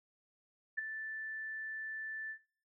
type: tone with ADSR envelope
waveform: sine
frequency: 1760 Hz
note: A6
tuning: in tune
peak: -30 dBFS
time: 0.77-2.39 s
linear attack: 18 ms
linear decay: 8 ms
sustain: -9 dB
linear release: 88 ms
effects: noise-tail reverb RT60 0.5 s tail -19 dB re dry